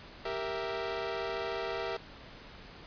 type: chord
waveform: sawtooth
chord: E diminished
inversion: first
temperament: equal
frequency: 392 / 466.2 / 659.3 Hz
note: G4 / Bb4 / E5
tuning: 0 / 0 / 0 cents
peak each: -34 dBFS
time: 0.25-1.97 s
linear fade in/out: 5 ms
effects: pink hiss -50 dBFS RMS until 2.86 s + resampled to 11025 Hz